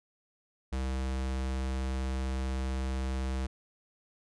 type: tone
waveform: square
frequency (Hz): 65.41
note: C2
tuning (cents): 0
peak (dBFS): -31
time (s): 0.72-3.47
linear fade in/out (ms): 10
effects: resampled to 22050 Hz